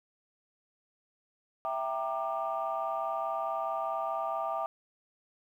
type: chord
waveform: sine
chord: E half-diminished seventh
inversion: none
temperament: equal with one note detuned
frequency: 659.3 / 784 / 932.3 / 1191.7 Hz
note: E5 / G5 / Bb5 / D6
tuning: 0 / 0 / 0 / +25 cents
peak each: -34 / -35 / -39 / -35 dBFS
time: 1.65-4.66 s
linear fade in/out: 0 ms
effects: tanh soft clip ceiling -22 dBFS + 11-bit